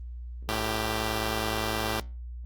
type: tone pair together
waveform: 5% pulse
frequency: 109.6 / 393.1 Hz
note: A2 / G4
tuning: -6 / +5 cents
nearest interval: octave + minor seventh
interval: 2211 cents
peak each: -18 / -21 dBFS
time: 0.49-2 s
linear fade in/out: 0 ms
effects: added 60 Hz sine -36 dBFS peak until 2.45 s + Opus 24 kbps